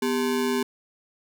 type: ring-modulated tone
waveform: square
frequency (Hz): 322.8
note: E4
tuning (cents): -36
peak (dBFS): -20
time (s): 0.02-0.63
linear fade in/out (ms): 5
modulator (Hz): 75.6
effects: none